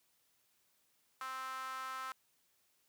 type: tone with high-pass filter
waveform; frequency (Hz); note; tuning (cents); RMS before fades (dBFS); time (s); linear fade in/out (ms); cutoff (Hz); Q
sawtooth; 261.6; C4; 0; -43; 1.21-2.12; 2; 1200; 7.5
effects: white hiss -75 dBFS RMS until 2.88 s + high-pass 60 Hz 12 dB/octave